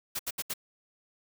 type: noise bursts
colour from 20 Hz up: white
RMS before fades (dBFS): -33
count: 4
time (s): 0.15-0.538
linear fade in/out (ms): 10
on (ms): 43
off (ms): 72
effects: none